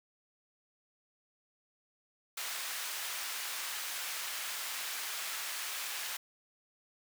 pink high-pass noise, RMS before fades -39 dBFS, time 2.37-6.17 s, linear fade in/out 5 ms, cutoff 1400 Hz, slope 12 dB/octave, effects none

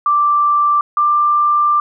sine tone pair in turn, 1174.7 / 1184.9 Hz, D6 / D6, 0 / +15 cents, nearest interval unison, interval 15 cents, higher second, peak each -10 dBFS, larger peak neither, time 0.06-0.81 / 0.97-1.8 s, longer second, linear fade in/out 2 ms, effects none

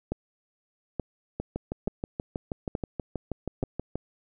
two click trains, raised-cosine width 2 ms, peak -15 / -17 dBFS, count 5 / 17, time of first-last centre 0.12-3.629 / 1.4-3.956 s, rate 1.14 / 6.26 Hz, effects none

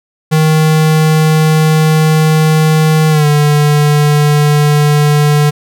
square tone with pitch glide, 156.5 to 148.06 Hz, D#3 to D3, +10 to +14 cents, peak -7 dBFS, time 0.31-5.51 s, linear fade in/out 20 ms, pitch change -96 cents, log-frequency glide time 3.1-3.26 s, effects none

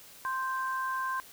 sine tone pair together, 1046.5 / 1566.4 Hz, C6 / G6, 0 / -2 cents, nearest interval perfect fifth, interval 698 cents, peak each -31 / -35 dBFS, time 0.25-1.2 s, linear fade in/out 0 ms, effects white hiss -52 dBFS RMS until 1.32 s

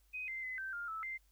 sine tone with pitch steps, 2509 / 2081 / 2029 / 1555 / 1405 / 1310 / 2086 Hz, D#7 / C7 / B6 / G6 / F6 / E6 / C7, +14 / -10 / +46 / -14 / +10 / -11 / -6 cents, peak -39 dBFS, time 0.13-1.18 s, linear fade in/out 20 ms, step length 150 ms, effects added 50 Hz sine -67 dBFS peak until 1.31 s + white hiss -75 dBFS RMS until 1.31 s

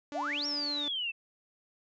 sawtooth tone, 290.7 Hz, D4, 18 cents flat, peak -35 dBFS, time 0.12-0.88 s, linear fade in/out 0 ms
sine exponential two-way sweep, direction up then down, 554.4 to 5620 to 2610 Hz, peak -31 dBFS, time 0.14-1.12 s, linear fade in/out 20 ms, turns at 0.46 s
effects resampled to 16000 Hz

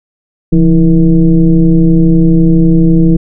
sine tone with frequency modulation, 170 Hz, F3, 46 cents flat, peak -3 dBFS, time 0.52-3.17 s, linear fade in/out 10 ms, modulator 154 Hz, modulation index 1.1, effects none

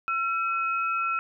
sine tone pair together, 1351 / 2547 Hz, E6 / D#7, +42 / +40 cents, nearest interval major seventh, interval 1098 cents, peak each -25 / -31 dBFS, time 0.08-1.19 s, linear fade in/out 0 ms, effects none

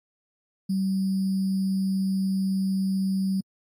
sine tone with sample-and-hold, 191.8 Hz, G3, 37 cents flat, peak -22 dBFS, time 0.69-3.41 s, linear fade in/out 10 ms, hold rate 4900 Hz, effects AAC 48 kbps

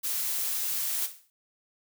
blue noise, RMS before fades -30 dBFS, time 0.03-1.07 s, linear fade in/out 20 ms
blue noise with exponential decay, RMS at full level -31 dBFS, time 1.02-1.3 s, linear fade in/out 0 ms, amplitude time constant 59 ms
effects none

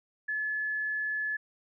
sine tone, 1718 Hz, A6, 42 cents flat, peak -29 dBFS, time 0.28-1.37 s, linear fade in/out 10 ms, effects none

